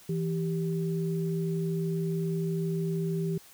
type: tone pair together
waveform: sine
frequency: 164.82 / 392 Hz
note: E3 / G4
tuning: 0 / 0 cents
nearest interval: octave + minor third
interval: 1500 cents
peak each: -28 / -33 dBFS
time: 0.09-3.38 s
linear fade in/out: 5 ms
effects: white hiss -54 dBFS RMS until 3.53 s

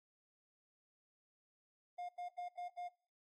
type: tone bursts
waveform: triangle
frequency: 710 Hz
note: F5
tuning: 28 cents sharp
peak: -40 dBFS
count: 5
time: 1.98-2.882 s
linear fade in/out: 10 ms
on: 110 ms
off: 88 ms
effects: noise-tail reverb RT60 0.6 s tail -26 dB re dry + AAC 32 kbps

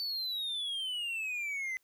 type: exponential sweep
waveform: triangle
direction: down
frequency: 4554 to 2025 Hz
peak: -32 dBFS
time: 0-1.77 s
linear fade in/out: 0 ms
effects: white hiss -74 dBFS RMS until 1.83 s + high-pass 60 Hz 12 dB/octave

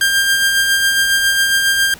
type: tone with tremolo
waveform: sawtooth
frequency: 1596 Hz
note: G6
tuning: 31 cents sharp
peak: -7 dBFS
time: 0.01-1.94 s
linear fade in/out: 2 ms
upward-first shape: sine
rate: 7.3 Hz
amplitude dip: 35%
effects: pink hiss -39 dBFS RMS until 1.99 s

